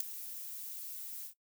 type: noise with ADSR envelope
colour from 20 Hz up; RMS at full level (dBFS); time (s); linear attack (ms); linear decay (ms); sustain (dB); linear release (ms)
violet; -27; 0-1.34; 5; 4; -17; 94
effects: noise-tail reverb RT60 0.1 s tail -18 dB re dry